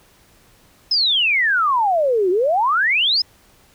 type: exponential two-way sweep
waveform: sine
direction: down then up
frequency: 5250 to 349.2 to 5250 Hz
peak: -14 dBFS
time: 0.91-3.22 s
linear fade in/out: 5 ms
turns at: 2.3 s
effects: pink hiss -53 dBFS RMS until 3.74 s